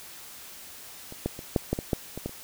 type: clicks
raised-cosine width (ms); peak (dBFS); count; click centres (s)
2; -27 / -13 / -25 / -8 / -11 / -16 / -10 / -21 / -17 / -30; 10; 1.124 / 1.26 / 1.391 / 1.562 / 1.73 / 1.789 / 1.932 / 2.176 / 2.26 / 2.294
effects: white hiss -45 dBFS RMS until 2.43 s